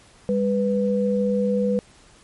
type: tone pair together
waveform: sine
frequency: 201 / 493.9 Hz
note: G3 / B4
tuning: +44 / 0 cents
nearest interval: octave + major third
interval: 1556 cents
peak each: -21 dBFS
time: 0.29-1.79 s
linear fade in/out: 0 ms
effects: pink hiss -52 dBFS RMS until 2.23 s + MP3 48 kbps